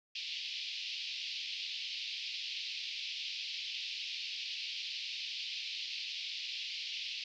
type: band-pass noise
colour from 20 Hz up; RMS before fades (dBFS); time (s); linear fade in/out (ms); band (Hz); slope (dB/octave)
pink; -41; 0.15-7.24; 5; 2500 to 5000; 48
effects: none